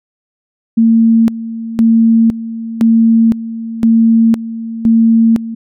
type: tone with tremolo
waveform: sine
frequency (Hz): 227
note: A#3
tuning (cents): -46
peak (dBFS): -5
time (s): 0.77-5.55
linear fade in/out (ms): 10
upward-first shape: square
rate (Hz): 0.98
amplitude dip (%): 80
effects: none